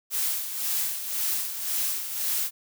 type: noise with tremolo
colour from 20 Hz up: blue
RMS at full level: -26 dBFS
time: 0.1-2.51 s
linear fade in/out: 50 ms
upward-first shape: sine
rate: 1.9 Hz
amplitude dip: 60%
effects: none